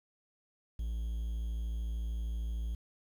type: tone with quantisation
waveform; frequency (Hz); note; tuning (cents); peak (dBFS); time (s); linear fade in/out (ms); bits
triangle; 56.6; A1; +50; -31; 0.79-2.75; 5; 10
effects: none